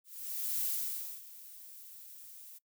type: noise with ADSR envelope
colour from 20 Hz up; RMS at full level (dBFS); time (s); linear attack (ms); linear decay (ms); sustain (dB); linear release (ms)
violet; -33; 0.04-2.59; 580; 600; -18; 19
effects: noise-tail reverb RT60 0.1 s tail -22 dB re dry